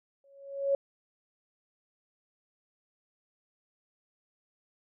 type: tone with exponential growth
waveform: sine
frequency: 554.4 Hz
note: C#5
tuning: in tune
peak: -21 dBFS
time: 0.24-0.75 s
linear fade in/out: 2 ms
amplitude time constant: 110 ms
effects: none